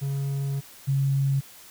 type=tone pair in turn; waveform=triangle / sine; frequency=138.59 / 137.16 Hz; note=C#3 / C#3; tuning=0 / -18 cents; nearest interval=unison; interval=18 cents; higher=first; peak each=-23 / -20 dBFS; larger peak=second; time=0.01-0.61 / 0.87-1.41 s; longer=first; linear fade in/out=20 ms; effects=white hiss -48 dBFS RMS until 1.7 s